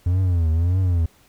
triangle tone with vibrato, 86.5 Hz, F2, 16 cents flat, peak -14 dBFS, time 0.06-1.06 s, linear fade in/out 5 ms, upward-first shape triangle, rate 1.7 Hz, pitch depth 170 cents each way, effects pink hiss -56 dBFS RMS until 1.28 s

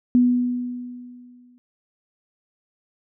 sine tone with exponential decay, 246.3 Hz, B3, 5 cents flat, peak -11 dBFS, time 0.15-1.58 s, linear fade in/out 0 ms, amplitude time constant 310 ms, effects none

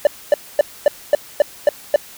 triangle tone bursts, 587.3 Hz, D5, in tune, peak -5 dBFS, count 8, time 0.05-1.96 s, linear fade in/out 2 ms, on 20 ms, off 250 ms, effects white hiss -40 dBFS RMS until 2.17 s

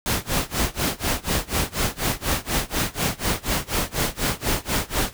pink noise with tremolo, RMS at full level -21 dBFS, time 0.06-5.13 s, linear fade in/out 0 ms, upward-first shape sine, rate 4.1 Hz, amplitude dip 95%, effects none

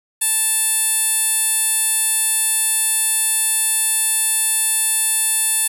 15% pulse tone with band-pass filter, 880 Hz, A5, in tune, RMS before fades -18 dBFS, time 0.21-5.68 s, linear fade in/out 10 ms, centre 11000 Hz, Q 5.5, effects 8-bit

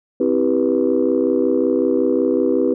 sine chord, C major seventh, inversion none, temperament just, 261.6 / 327 / 392.4 / 490.5 Hz, C4 / E4 / G4 / B4, 0 / -14 / +2 / -12 cents, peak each -19 dBFS, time 0.2-2.74 s, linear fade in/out 5 ms, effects tanh soft clip ceiling -6 dBFS

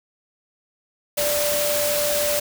sine tone in noise, 587.3 Hz, D5, in tune, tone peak -22 dBFS, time 1.17-2.4 s, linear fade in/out 10 ms, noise white, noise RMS -24 dBFS, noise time 1.17-2.4 s, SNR -1 dB, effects none

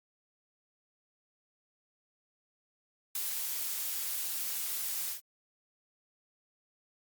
blue noise with ADSR envelope, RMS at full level -31 dBFS, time 3.15-5.21 s, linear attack 4 ms, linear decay 3 ms, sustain -4 dB, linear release 110 ms, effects Opus 48 kbps

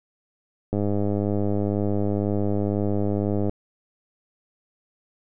click train, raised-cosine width 2 ms, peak -12 dBFS, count 283, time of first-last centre 0.73-3.495 s, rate 102 Hz, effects none

